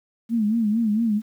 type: tone with vibrato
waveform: sine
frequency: 220 Hz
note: A3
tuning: in tune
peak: -18 dBFS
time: 0.29-1.22 s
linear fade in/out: 50 ms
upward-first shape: sine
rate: 4.4 Hz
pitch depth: 110 cents each way
effects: 9-bit